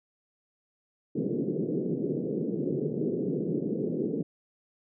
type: band-pass noise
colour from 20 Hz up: white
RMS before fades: -30 dBFS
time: 1.15-4.23 s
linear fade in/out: 10 ms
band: 140 to 450 Hz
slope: 48 dB/octave
effects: none